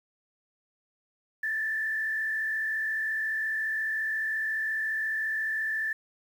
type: tone with frequency modulation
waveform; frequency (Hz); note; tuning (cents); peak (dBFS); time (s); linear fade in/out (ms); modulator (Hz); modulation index
sine; 1760; A6; 0; -27; 1.43-5.93; 5; 45.6; 0.77
effects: 9-bit